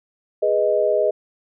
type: chord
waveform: sine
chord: G# minor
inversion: none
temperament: equal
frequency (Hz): 415.3 / 493.9 / 622.3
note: G#4 / B4 / D#5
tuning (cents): 0 / 0 / 0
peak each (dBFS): -21 / -22 / -18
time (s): 0.42-1.11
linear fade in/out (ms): 10
effects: none